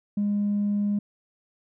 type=tone with tanh clipping; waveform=triangle; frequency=204.9 Hz; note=G#3; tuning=23 cents flat; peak=-22 dBFS; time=0.17-0.99 s; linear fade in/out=5 ms; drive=5 dB; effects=none